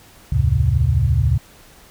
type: tone cluster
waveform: sine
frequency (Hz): 70.1 / 83.9 / 108.1 / 132.9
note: C#2 / E2 / A2 / C3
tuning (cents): +20 / +31 / -30 / +27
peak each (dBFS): -19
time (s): 0.32-1.38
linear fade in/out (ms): 5
effects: pink hiss -47 dBFS RMS until 1.9 s